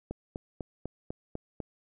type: click train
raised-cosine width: 2 ms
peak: -22 dBFS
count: 7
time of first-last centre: 0.11-1.603 s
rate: 4.02 Hz
effects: none